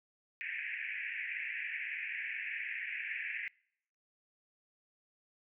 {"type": "band-pass noise", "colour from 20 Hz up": "pink", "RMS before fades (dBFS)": -40, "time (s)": [0.41, 3.48], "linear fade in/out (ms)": 0, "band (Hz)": [1700, 2600], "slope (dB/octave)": 96, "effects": ["noise-tail reverb RT60 0.7 s tail -26 dB re dry"]}